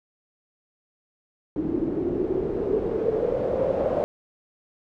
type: noise with low-pass filter sweep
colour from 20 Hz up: white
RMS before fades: -25 dBFS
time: 1.56-4.04 s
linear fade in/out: 0 ms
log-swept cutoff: 310 to 580 Hz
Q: 7
effects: none